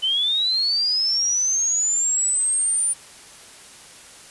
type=linear sweep; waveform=sine; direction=up; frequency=3000 to 9340 Hz; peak=-18 dBFS; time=0.02-2.94 s; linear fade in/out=20 ms; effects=white hiss -44 dBFS RMS until 4.3 s + resampled to 24000 Hz